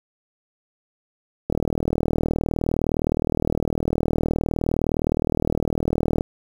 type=click train; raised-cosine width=2 ms; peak=-8 dBFS; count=187; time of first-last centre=1.5-6.209 s; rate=39.5 Hz; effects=7-bit